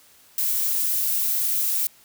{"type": "noise", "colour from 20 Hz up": "violet", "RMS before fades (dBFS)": -23, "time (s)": [0.38, 1.87], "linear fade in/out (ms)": 2, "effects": ["white hiss -54 dBFS RMS until 2.04 s"]}